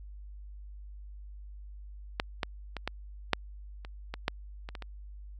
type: clicks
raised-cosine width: 0.3 ms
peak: -11 / -13 / -20 / -15 / -7 / -28 / -20 / -11 / -25 / -24 / -25 dBFS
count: 11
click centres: 2.199 / 2.432 / 2.767 / 2.876 / 3.333 / 3.849 / 4.14 / 4.281 / 4.689 / 4.752 / 4.823 s
effects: added 50 Hz sine -43 dBFS peak until 5.39 s